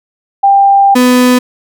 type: tone pair in turn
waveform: sine / 35% pulse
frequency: 793 / 249.8 Hz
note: G5 / B3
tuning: +20 / +20 cents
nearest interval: octave + minor sixth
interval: 2000 cents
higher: first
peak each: -3 dBFS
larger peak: neither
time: 0.43-0.95 / 0.95-1.39 s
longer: first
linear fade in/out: 10 ms
effects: none